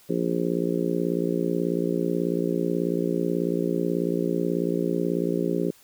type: harmonic tone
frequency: 58.27 Hz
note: A#1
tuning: in tune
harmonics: 3 / 4 / 5 / 6 / 7 / 8 / 9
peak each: -28 / -33 / -29 / -29 / -28 / -37 / -34 dBFS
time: 0.09-5.71 s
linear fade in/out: 10 ms
effects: white hiss -55 dBFS RMS until 5.83 s